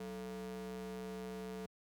square ring-modulated tone, 124.8 Hz, B2, 19 cents sharp, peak -40 dBFS, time 0-1.66 s, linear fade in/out 5 ms, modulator 313 Hz, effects high-pass 80 Hz 12 dB/octave + Opus 48 kbps

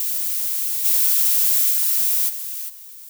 violet noise with level steps, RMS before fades -23 / -17 / -19 / -29 / -40 dBFS, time 0-3.09 s, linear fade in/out 2 ms, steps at 0.84 / 1.7 / 2.28 / 2.68 s, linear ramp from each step 20 ms, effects none

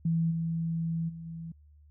sine tone with level steps, 164.81 Hz, E3, in tune, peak -24 / -28 / -39 / -37 dBFS, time 0.05-1.52 s, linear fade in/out 5 ms, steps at 0.3 / 1.08 / 1.25 s, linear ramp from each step 20 ms, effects added 74 Hz sine -54 dBFS peak until 1.9 s

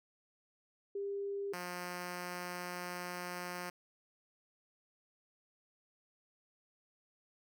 sine / 5% pulse tone pair in turn, 399.7 / 178.05 Hz, G4 / F3, +34 / +34 cents, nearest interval octave + major second, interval 1400 cents, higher first, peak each -36 / -29 dBFS, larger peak second, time 0.95-1.53 / 1.53-3.7 s, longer second, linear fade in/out 5 ms, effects none

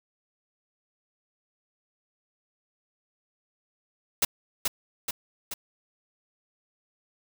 white noise with echo, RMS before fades -22 dBFS, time 4.22-4.25 s, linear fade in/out 5 ms, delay 430 ms, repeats 3, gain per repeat -4 dB, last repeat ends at 5.54 s, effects none

